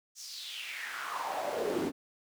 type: noise with high-pass filter sweep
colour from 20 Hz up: brown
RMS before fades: -36 dBFS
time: 0.15-1.92 s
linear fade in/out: 50 ms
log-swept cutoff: 6300 to 270 Hz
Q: 4.2
effects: none